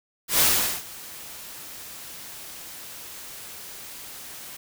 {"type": "noise with ADSR envelope", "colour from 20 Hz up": "white", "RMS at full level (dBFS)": -18, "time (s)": [0.28, 4.57], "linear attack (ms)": 120, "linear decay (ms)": 420, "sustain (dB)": -22, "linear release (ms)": 8, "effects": []}